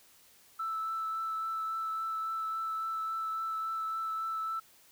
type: tone with vibrato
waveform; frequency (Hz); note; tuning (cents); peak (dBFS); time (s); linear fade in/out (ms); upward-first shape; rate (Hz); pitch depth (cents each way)
sine; 1318.5; E6; 0; -31; 0.59-4.6; 10; triangle; 3.6; 12
effects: tanh soft clip ceiling -28 dBFS + white hiss -61 dBFS RMS until 4.91 s